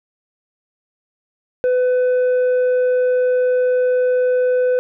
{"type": "tone with tanh clipping", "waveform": "sine", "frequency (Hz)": 502, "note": "B4", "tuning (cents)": 28, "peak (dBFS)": -14, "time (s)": [1.64, 4.79], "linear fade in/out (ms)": 0, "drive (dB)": 4, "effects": []}